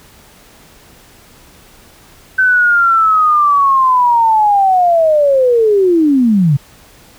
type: linear sweep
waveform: sine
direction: down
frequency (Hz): 1534 to 131.6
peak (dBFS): -7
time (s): 2.38-6.57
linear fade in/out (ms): 10
effects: pink hiss -43 dBFS RMS until 7.18 s